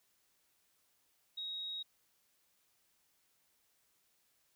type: tone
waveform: sine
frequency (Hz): 3784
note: A#7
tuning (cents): +25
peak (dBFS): -39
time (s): 1.37-1.83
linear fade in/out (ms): 10
effects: white hiss -75 dBFS RMS until 4.55 s